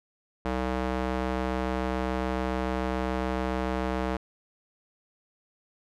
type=tone with band-pass filter; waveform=square; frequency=63.5 Hz; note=B1; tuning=49 cents sharp; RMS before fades=-29 dBFS; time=0.45-4.17 s; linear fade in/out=5 ms; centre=700 Hz; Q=0.56; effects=none